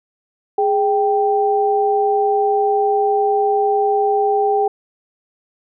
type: tone pair together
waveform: sine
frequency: 415.3 / 784 Hz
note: G#4 / G5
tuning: 0 / 0 cents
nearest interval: major seventh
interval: 1100 cents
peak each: -16 dBFS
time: 0.58-4.68 s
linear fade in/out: 5 ms
effects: none